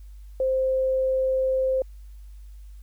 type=tone; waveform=sine; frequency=523.3 Hz; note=C5; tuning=in tune; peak=-20 dBFS; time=0.4-1.82 s; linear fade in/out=2 ms; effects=added 50 Hz sine -40 dBFS peak until 2.82 s + white hiss -65 dBFS RMS until 2.82 s